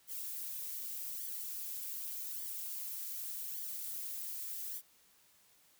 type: noise with flanger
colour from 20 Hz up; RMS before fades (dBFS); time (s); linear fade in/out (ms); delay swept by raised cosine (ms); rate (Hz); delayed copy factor
violet; -42; 0.07-4.82; 50; 0.74 to 6.44; 0.85; -0.95
effects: white hiss -67 dBFS RMS until 5.79 s